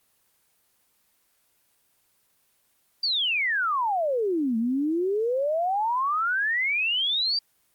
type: exponential two-way sweep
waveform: sine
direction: down then up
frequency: 4758 to 219.6 to 4758 Hz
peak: -22 dBFS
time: 3.03-7.39 s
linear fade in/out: 5 ms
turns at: 4.57 s
effects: white hiss -67 dBFS RMS until 7.74 s + Opus 24 kbps